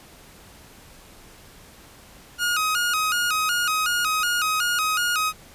sawtooth tone with vibrato, 1344 Hz, E6, 33 cents sharp, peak -17 dBFS, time 2.38-5.33 s, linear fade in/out 50 ms, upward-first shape square, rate 2.7 Hz, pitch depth 110 cents each way, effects pink hiss -48 dBFS RMS until 5.54 s + resampled to 32000 Hz

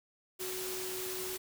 sine tone in noise, 371.5 Hz, F#4, 7 cents sharp, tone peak -40 dBFS, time 0.39-1.38 s, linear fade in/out 20 ms, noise white, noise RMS -40 dBFS, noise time 0.39-1.38 s, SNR -3 dB, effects none

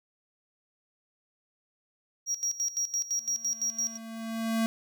triangle tone with tremolo, 5670 Hz, F8, 25 cents sharp, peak -25 dBFS, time 2.26-3.98 s, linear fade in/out 50 ms, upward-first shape square, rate 5.9 Hz, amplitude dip 80%
square tone with exponential growth, 225.5 Hz, A3, 43 cents sharp, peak -24 dBFS, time 3.18-4.66 s, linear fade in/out 0 ms, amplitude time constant 320 ms
effects none

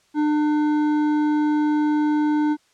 sine tone with hard clipping, 300 Hz, D4, 37 cents sharp, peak -19 dBFS, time 0.14-2.57 s, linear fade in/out 50 ms, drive 9 dB, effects white hiss -61 dBFS RMS until 2.73 s + low-pass 7000 Hz 12 dB/octave

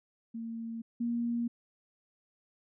sine tone pair in turn, 228.4 / 236 Hz, A#3 / A#3, -35 / +22 cents, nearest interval minor second, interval 57 cents, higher second, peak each -36 / -29 dBFS, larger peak second, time 0.34-0.82 / 1-1.48 s, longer neither, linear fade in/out 10 ms, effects none

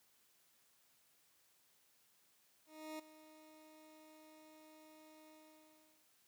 20% pulse tone with ADSR envelope, 311.1 Hz, D#4, in tune, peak -39 dBFS, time 2.66-6.08 s, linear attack 330 ms, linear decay 10 ms, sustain -16 dB, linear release 780 ms, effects white hiss -73 dBFS RMS until 6.27 s + high-pass 80 Hz 12 dB/octave

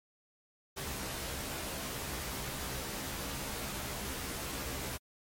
pink noise with comb filter, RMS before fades -39 dBFS, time 0.76-4.98 s, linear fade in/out 20 ms, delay 15 ms, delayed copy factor +0.75, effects MP3 64 kbps

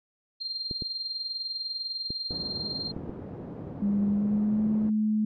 sine tone with tremolo, 4186 Hz, C8, in tune, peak -28 dBFS, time 0.4-2.92 s, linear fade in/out 20 ms, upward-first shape sine, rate 20 Hz, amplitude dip 60%
clicks, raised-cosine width 3 ms, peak -22 dBFS, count 6, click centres 0.712 / 0.822 / 2.105 / 2.308 / 2.965 / 3.095 s
pink band-pass noise, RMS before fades -39 dBFS, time 2.3-4.9 s, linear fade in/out 10 ms, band 110 to 440 Hz, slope 12 dB/octave
sine tone with pitch glide, 203 to 214.6 Hz, G#3 to A3, -39 to -43 cents, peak -22 dBFS, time 3.82-5.25 s, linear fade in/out 5 ms, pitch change +96 cents, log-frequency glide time 4.09-4.64 s
effects MP3 96 kbps

